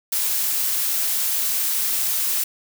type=noise; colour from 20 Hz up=blue; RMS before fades=-22 dBFS; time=0.12-2.44 s; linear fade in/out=5 ms; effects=none